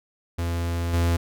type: tone with level steps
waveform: 45% pulse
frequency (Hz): 85.1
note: F2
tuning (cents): -44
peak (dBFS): -24 / -19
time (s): 0.38-1.17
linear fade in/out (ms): 10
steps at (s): 0.93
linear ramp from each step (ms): 10
effects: none